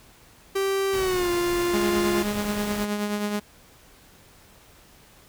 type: tone with pitch glide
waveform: 45% pulse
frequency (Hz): 390 to 349.5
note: G4 to F4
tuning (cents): -9 to +1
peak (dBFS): -22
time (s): 0.55-2.23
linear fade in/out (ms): 10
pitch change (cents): -190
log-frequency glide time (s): 0.92-1.3
type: noise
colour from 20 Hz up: pink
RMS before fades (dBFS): -35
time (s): 0.93-2.85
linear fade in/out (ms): 2
type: tone with tremolo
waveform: sawtooth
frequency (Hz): 207.3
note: G#3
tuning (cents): -3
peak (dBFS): -19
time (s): 1.73-3.4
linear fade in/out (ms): 10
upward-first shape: triangle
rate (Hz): 9.4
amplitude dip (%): 50
effects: pink hiss -53 dBFS RMS until 5.28 s